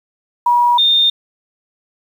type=tone pair in turn; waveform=sine; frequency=963 / 3636 Hz; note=B5 / A#7; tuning=-44 / -44 cents; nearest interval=octave + major seventh; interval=2300 cents; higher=second; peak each=-9 dBFS; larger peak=neither; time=0.46-0.78 / 0.78-1.1 s; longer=neither; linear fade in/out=5 ms; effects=7-bit